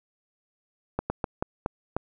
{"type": "slowing click train", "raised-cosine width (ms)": 1, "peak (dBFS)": -12, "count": 6, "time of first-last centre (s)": [0.99, 1.966], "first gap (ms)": 110, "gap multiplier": 1.29, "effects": []}